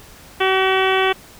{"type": "harmonic tone", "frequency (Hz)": 380, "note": "F#4", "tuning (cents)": 46, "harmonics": [1, 2, 3, 4, 5, 6, 7, 8, 9], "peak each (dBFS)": [-18, -21, -23, -24, -25, -26, -26, -27, -28], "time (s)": [0.4, 1.13], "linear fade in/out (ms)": 10, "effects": ["pink hiss -43 dBFS RMS until 1.39 s"]}